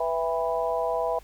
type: harmonic tone with a mistuned harmonic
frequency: 164.81 Hz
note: E3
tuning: in tune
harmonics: 3 / 4 / 5 / 6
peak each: -29 / -27 / -32 / -31 dBFS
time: 0-1.19 s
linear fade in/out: 5 ms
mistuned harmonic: 5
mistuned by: -38 cents
effects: added 50 Hz sine -49 dBFS peak until 1.23 s + pink hiss -55 dBFS RMS until 1.23 s